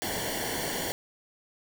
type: noise with comb filter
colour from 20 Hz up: pink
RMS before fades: -32 dBFS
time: 0.02-0.92 s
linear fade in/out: 0 ms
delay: 0.79 ms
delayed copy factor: -0.8
effects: none